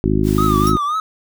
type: harmonic tone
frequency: 51.91 Hz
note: G#1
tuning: in tune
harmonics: 1 / 2 / 3 / 4 / 5 / 6 / 7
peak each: -21 / -21 / -21 / -21 / -21 / -21 / -21 dBFS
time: 0.04-0.77 s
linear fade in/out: 0 ms
type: noise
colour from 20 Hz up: white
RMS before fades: -33 dBFS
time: 0.23-0.73 s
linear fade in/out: 50 ms
type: tone with vibrato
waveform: triangle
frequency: 1216 Hz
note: D#6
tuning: 40 cents flat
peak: -15 dBFS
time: 0.38-1 s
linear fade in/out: 2 ms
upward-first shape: triangle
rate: 3.8 Hz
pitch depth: 120 cents each way
type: tone with exponential decay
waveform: 25% pulse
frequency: 5580 Hz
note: F8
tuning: 2 cents flat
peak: -15 dBFS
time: 0.67-0.78 s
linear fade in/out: 0 ms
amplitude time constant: 22 ms
effects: none